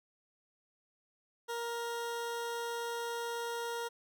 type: tone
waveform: 20% pulse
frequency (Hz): 469.1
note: A#4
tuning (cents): +11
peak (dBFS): -31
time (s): 1.48-3.89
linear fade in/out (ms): 20
effects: none